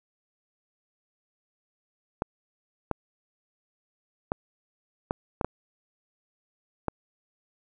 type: clicks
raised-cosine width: 1 ms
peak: -12 dBFS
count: 7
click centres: 2.221 / 2.913 / 4.319 / 5.109 / 5.412 / 5.446 / 6.883 s
effects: none